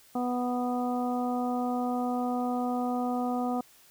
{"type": "harmonic tone", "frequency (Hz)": 246.9, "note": "B3", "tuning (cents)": 0, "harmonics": [1, 2, 3, 4, 5], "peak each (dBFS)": [-29, -36, -32, -43, -40], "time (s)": [0.15, 3.61], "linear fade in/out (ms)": 5, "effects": ["white hiss -58 dBFS RMS until 3.9 s"]}